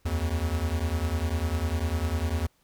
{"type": "beating tone pair", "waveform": "square", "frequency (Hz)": [76, 86], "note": ["D#2", "F2"], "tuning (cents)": [-40, -26], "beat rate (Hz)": 10, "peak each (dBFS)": -29, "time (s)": [0.05, 2.47], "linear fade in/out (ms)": 10, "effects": ["pink hiss -67 dBFS RMS until 2.63 s"]}